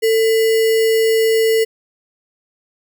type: tone with sample-and-hold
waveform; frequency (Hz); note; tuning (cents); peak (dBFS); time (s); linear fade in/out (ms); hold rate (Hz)
sine; 446.3; A4; +25; -11; 0.02-1.65; 20; 2450
effects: none